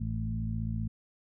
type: harmonic tone with a mistuned harmonic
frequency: 55 Hz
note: A1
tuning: in tune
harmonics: 1 / 2 / 3 / 4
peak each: -36 / -33 / -39 / -37 dBFS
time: 0-0.88 s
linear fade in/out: 10 ms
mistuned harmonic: 1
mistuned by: -48 cents
effects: none